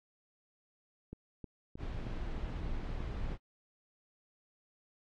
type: click train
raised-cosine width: 3 ms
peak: -31 dBFS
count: 8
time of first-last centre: 1.13-3.317 s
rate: 3.2 Hz
type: noise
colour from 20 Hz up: brown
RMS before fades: -38 dBFS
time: 1.77-3.38 s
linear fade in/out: 50 ms
effects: low-pass 4000 Hz 12 dB/octave + AAC 48 kbps